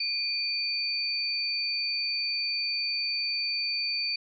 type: tone pair together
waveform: sine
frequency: 2421 / 4570 Hz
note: D#7 / D8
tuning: -48 / -48 cents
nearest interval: major seventh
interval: 1100 cents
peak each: -33 / -28 dBFS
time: 0-4.16 s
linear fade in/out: 5 ms
effects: none